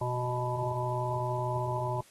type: harmonic tone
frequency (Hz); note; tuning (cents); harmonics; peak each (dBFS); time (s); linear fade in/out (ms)
123.9; B2; +6; 1 / 3 / 5 / 7 / 8; -32 / -38 / -36 / -36 / -36; 0.01-2.01; 5
effects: white hiss -59 dBFS RMS until 2.1 s + AAC 32 kbps